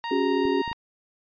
sawtooth tone, 932.3 Hz, A#5, in tune, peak -25 dBFS, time 0.04-0.73 s, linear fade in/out 0 ms
sine chord, C# suspended fourth, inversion none, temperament equal with one note detuned, 277.2 / 370 / 408.4 Hz, C#4 / F#4 / G#4, 0 / 0 / -29 cents, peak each -25 / -25 / -26 dBFS, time 0.11-0.62 s, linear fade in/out 5 ms
clicks, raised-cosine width 3 ms, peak -26 dBFS, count 3, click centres 0.453 / 0.678 / 0.715 s
effects resampled to 11025 Hz

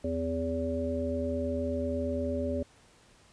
harmonic tone with a mistuned harmonic, 81.7 Hz, E2, 15 cents flat, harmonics 1 / 3 / 5 / 7, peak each -35 / -33 / -37 / -33 dBFS, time 0.04-2.63 s, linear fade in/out 5 ms, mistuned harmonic 3, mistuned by +59 cents, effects pink hiss -60 dBFS RMS until 3.32 s + resampled to 22050 Hz

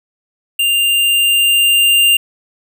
square tone with level ramp, 2794 Hz, F7, in tune, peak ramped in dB -12 to -8 dBFS, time 0.59-2.17 s, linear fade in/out 5 ms, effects none

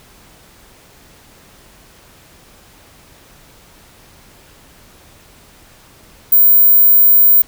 sine tone, 15200 Hz, A#9, 33 cents sharp, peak -5 dBFS, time 6.32-7.42 s, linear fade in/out 5 ms, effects pink hiss -45 dBFS RMS until 7.47 s

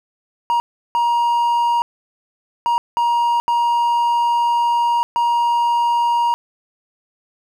triangle tone bursts at uneven times, 946 Hz, A#5, 25 cents sharp, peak -12 dBFS, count 6, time 0.5-0.6 / 0.95-1.82 / 2.66-2.78 / 2.97-3.4 / 3.48-5.03 / 5.16-6.34 s, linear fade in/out 0 ms, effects none

